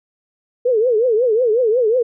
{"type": "tone with vibrato", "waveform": "sine", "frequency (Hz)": 466.2, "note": "A#4", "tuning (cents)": 0, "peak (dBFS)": -12, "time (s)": [0.65, 2.03], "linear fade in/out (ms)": 10, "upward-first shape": "triangle", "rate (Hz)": 5.5, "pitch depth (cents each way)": 210, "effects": []}